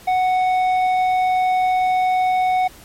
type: tone with tanh clipping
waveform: sine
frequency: 740 Hz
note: F#5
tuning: in tune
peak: -16 dBFS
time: 0.07-2.68 s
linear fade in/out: 10 ms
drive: 8 dB
effects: pink hiss -44 dBFS RMS until 2.84 s + MP3 64 kbps